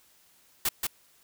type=noise with echo; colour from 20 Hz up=white; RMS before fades=-26 dBFS; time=0.65-0.69 s; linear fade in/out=5 ms; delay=180 ms; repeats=1; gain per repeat=-3 dB; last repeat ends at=0.87 s; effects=white hiss -62 dBFS RMS until 1.23 s